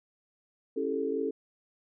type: chord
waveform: sine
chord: A dominant seventh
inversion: first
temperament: just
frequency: 275 / 330 / 396 / 440 Hz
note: C#4 / E4 / G4 / A4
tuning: -14 / +2 / +18 / 0 cents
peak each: -34 / -37 / -35 / -31 dBFS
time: 0.76-1.31 s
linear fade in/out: 10 ms
effects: none